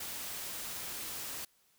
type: noise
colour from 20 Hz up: white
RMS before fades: -41 dBFS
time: 0-1.45 s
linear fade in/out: 5 ms
effects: white hiss -70 dBFS RMS until 1.78 s